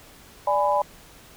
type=chord; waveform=sine; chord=G# diminished; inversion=second; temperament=equal with one note detuned; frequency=587.3 / 830.6 / 995.8 Hz; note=D5 / G#5 / B5; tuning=0 / 0 / +14 cents; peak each=-23 dBFS; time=0.47-0.82 s; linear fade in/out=5 ms; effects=pink hiss -49 dBFS RMS until 1.36 s